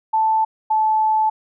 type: tone pair in turn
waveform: sine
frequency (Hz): 880 / 869.9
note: A5 / A5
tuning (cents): 0 / -20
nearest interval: unison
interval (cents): 20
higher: first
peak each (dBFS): -14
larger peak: neither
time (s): 0.13-0.45 / 0.7-1.3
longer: second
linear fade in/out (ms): 10
effects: none